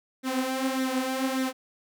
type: tone with flanger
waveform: sawtooth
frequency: 261.6 Hz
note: C4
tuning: in tune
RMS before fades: -28 dBFS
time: 0.23-1.53 s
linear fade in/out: 50 ms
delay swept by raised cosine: 0.51 to 6.41 ms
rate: 1.7 Hz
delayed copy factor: +0.65
effects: none